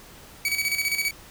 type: tone with tremolo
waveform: sawtooth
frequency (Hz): 2270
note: C#7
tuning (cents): +41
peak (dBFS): -18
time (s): 0.45-1.11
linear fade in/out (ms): 2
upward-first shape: square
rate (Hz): 15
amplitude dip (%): 60
effects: pink hiss -47 dBFS RMS until 1.3 s